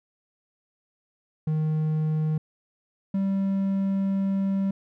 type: tone pair in turn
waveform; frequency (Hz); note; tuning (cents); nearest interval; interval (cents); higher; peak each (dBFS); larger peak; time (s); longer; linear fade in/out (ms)
triangle; 155.56 / 194.75; D#3 / G3; 0 / -11; major third; 389; second; -20; neither; 1.47-2.38 / 3.14-4.71; second; 5
effects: none